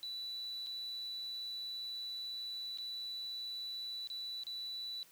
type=tone with dropouts; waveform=triangle; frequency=3961 Hz; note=B7; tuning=4 cents sharp; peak=-37 dBFS; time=0.03-5.03 s; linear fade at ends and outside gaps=0 ms; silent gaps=0.663-0.669 / 2.774-2.785 / 4.073-4.101 / 4.435-4.468 s; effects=tanh soft clip ceiling -37 dBFS + white hiss -63 dBFS RMS until 5.11 s